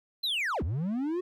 triangle linear two-way sweep, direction down then up, 4186 to 65.9 to 373.6 Hz, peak -26 dBFS, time 0.23-1.21 s, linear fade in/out 10 ms, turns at 0.63 s, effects none

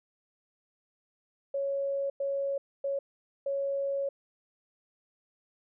sine tone bursts at uneven times, 554.4 Hz, C#5, in tune, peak -28 dBFS, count 4, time 1.54-2.1 / 2.2-2.58 / 2.84-2.99 / 3.46-4.09 s, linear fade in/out 5 ms, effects none

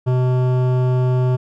triangle tone with hard clipping, 126.7 Hz, B2, 45 cents sharp, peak -16 dBFS, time 0.06-1.37 s, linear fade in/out 20 ms, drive 18 dB, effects none

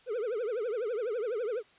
triangle tone with vibrato, 456.3 Hz, A#4, 37 cents flat, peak -28 dBFS, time 0.06-1.63 s, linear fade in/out 50 ms, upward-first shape triangle, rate 12 Hz, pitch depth 240 cents each way, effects white hiss -61 dBFS RMS until 1.78 s + resampled to 8000 Hz

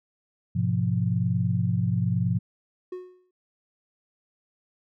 sine chord, F diminished, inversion first, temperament just, 104.77 / 125.72 / 174.61 Hz, Ab2 / Cb3 / F3, +16 / +31 / 0 cents, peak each -26 dBFS, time 0.55-2.39 s, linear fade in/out 10 ms
triangle tone with exponential decay, 365.1 Hz, F#4, 23 cents flat, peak -28 dBFS, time 2.92-3.31 s, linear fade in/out 5 ms, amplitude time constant 84 ms
effects none

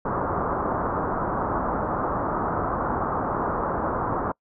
white low-pass noise, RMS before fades -26 dBFS, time 0.05-4.32 s, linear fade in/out 5 ms, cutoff 1300 Hz, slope 48 dB/octave, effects noise-tail reverb RT60 0.1 s tail -26 dB re dry

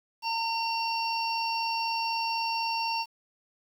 harmonic tone, 912 Hz, A#5, 38 cents flat, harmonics 1 / 3 / 5 / 6, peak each -29 / -34 / -36 / -37 dBFS, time 0.22-3.06 s, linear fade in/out 50 ms, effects 9-bit

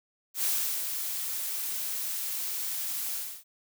blue noise with ADSR envelope, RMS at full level -27 dBFS, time 0.34-3.44 s, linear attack 96 ms, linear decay 390 ms, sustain -6 dB, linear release 290 ms, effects none

